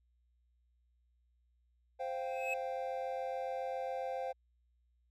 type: chord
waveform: triangle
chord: C suspended fourth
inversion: none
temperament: just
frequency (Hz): 523.3 / 697.7 / 784.9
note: C5 / F5 / G5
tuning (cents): 0 / -2 / +2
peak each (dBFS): -37 / -40 / -40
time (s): 1.99-4.33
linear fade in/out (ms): 20
type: tone with exponential growth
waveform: triangle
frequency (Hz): 2575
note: E7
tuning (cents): -41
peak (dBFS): -31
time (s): 2.13-2.54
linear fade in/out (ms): 5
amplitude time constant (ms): 89
effects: added 60 Hz sine -70 dBFS peak until 5.1 s